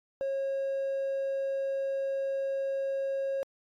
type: tone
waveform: triangle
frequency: 544 Hz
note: C#5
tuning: 33 cents flat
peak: -26 dBFS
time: 0.21-3.43 s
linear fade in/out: 0 ms
effects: tanh soft clip ceiling -23 dBFS + AAC 64 kbps